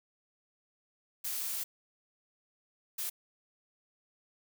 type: noise bursts at uneven times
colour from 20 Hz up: blue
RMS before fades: -36 dBFS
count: 2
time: 1.24-1.64 / 2.98-3.1 s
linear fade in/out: 10 ms
effects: none